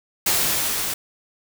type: noise with level ramp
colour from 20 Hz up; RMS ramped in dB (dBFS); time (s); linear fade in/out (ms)
white; -19 to -26; 0.26-0.94; 5
effects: none